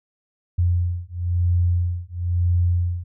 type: beating tone pair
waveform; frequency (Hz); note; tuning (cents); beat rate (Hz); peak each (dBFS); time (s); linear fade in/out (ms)
sine; 87.31 / 88.31; F2 / F2; 0 / +20; 1; -21; 0.58-3.04; 10
effects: none